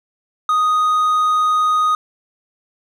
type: tone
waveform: triangle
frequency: 1244.5 Hz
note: D#6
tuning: in tune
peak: -11 dBFS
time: 0.49-1.95 s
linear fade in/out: 2 ms
effects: none